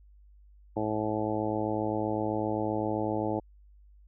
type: harmonic tone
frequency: 107.7 Hz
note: A2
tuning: 37 cents flat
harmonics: 1 / 2 / 3 / 4 / 5 / 6 / 7 / 8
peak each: -37 / -37 / -32 / -36 / -35 / -38 / -38 / -37 dBFS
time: 0.76-3.4 s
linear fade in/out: 10 ms
effects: added 50 Hz sine -53 dBFS peak until 4.07 s